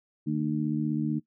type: harmonic tone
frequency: 75.9 Hz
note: D#2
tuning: 42 cents flat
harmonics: 2 / 3 / 4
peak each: -30 / -29 / -30 dBFS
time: 0.26-1.2 s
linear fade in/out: 20 ms
effects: noise-tail reverb RT60 0.1 s tail -20 dB re dry